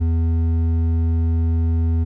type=tone with hard clipping; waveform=sine; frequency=82.41 Hz; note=E2; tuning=in tune; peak=-17 dBFS; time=0-2.05 s; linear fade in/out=20 ms; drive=7 dB; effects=none